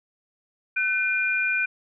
sine tone pair together, 1513.1 / 2413 Hz, F#6 / D7, +38 / +46 cents, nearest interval minor sixth, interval 808 cents, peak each -25 / -23 dBFS, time 0.76-1.66 s, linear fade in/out 10 ms, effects none

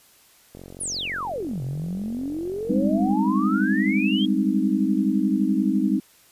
click train, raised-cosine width 2 ms, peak -27 dBFS, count 119, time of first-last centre 0.55-3.132 s, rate 45.7 Hz
sine exponential two-way sweep, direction down then up, 10890 to 125.8 to 3323 Hz, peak -26 dBFS, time 0.8-4.26 s, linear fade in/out 10 ms, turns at 1.63 s
sine chord, Ab major seventh, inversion third, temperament equal, 196 / 207.7 / 261.6 / 311.1 Hz, G3 / Ab3 / C4 / Eb4, 0 / 0 / 0 / 0 cents, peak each -24 dBFS, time 2.69-6 s, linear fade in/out 10 ms
effects white hiss -55 dBFS RMS until 6.31 s + resampled to 32000 Hz

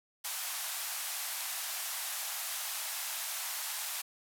white band-pass noise, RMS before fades -38 dBFS, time 0.24-4.02 s, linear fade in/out 10 ms, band 650 to 15000 Hz, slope 48 dB/octave, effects none

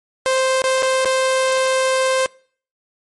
sawtooth tone with dropouts, 523.3 Hz, C5, in tune, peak -11 dBFS, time 0.26-2.26 s, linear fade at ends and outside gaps 0 ms, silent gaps 0.619-0.64 / 0.823-0.829 / 1.048-1.056 s, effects noise-tail reverb RT60 0.5 s tail -25 dB re dry + MP3 48 kbps

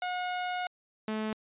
sawtooth tone pair in turn, 724 / 216.7 Hz, F#5 / A3, -38 / -26 cents, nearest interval octave + major sixth, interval 2088 cents, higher first, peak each -27 dBFS, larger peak neither, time 0.02-0.67 / 1.08-1.33 s, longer first, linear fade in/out 2 ms, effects resampled to 8000 Hz

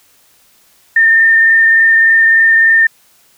sine tone with frequency modulation, 1810 Hz, A6, 48 cents sharp, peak -5 dBFS, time 0.96-2.87 s, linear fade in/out 5 ms, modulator 23.4 Hz, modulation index 0.86, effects white hiss -50 dBFS RMS until 3.37 s

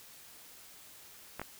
clicks, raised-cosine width 0.5 ms, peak -23 / -23 dBFS, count 2, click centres 1.396 / 1.416 s, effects white hiss -54 dBFS RMS until 1.59 s

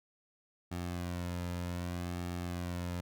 sawtooth tone with flanger, 88 Hz, F2, 14 cents sharp, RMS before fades -38 dBFS, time 0.71-3.01 s, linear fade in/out 10 ms, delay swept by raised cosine 2 to 2.68 ms, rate 0.64 Hz, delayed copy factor -0.55, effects none

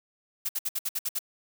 blue noise bursts, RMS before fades -29 dBFS, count 8, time 0.45-1.191 s, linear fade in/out 10 ms, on 41 ms, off 59 ms, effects none

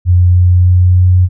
sine tone with pitch steps, 89.2 / 89.77 / 90.34 / 90.92 Hz, F2 / F2 / F#2 / F#2, +37 / +48 / -41 / -30 cents, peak -4 dBFS, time 0.05-1.29 s, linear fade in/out 50 ms, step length 310 ms, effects none

